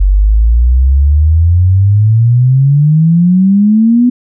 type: exponential sweep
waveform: sine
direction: up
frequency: 46.19 to 249.6 Hz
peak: -4 dBFS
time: 0-4.1 s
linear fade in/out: 10 ms
effects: none